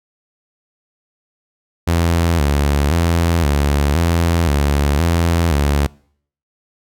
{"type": "tone with vibrato", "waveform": "sawtooth", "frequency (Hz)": 77.78, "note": "D#2", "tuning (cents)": 0, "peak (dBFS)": -9, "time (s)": [1.87, 5.87], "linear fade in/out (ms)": 10, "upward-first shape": "square", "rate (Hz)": 0.96, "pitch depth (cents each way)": 140, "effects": ["noise-tail reverb RT60 0.6 s tail -25 dB re dry"]}